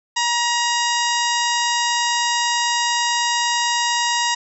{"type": "harmonic tone with a mistuned harmonic", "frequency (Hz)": 949, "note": "A#5", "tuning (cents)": 31, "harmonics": [1, 2, 3, 4, 5, 6, 7, 8], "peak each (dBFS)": [-21, -24, -26, -27, -28, -29, -29, -30], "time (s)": [0.16, 4.35], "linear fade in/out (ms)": 10, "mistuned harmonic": 5, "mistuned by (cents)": 53, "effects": []}